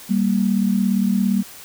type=tone pair together; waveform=sine; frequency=195.65 / 233.1 Hz; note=G3 / A#3; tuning=-3 / 0 cents; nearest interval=minor third; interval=303 cents; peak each=-17 / -20 dBFS; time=0.09-1.43 s; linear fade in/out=20 ms; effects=white hiss -40 dBFS RMS until 1.64 s